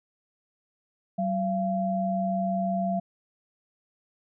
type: tone pair together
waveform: sine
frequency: 189.7 / 684.3 Hz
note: F#3 / F5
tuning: +43 / -35 cents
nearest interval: octave + minor seventh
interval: 2222 cents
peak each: -27 dBFS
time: 1.18-3 s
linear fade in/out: 10 ms
effects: none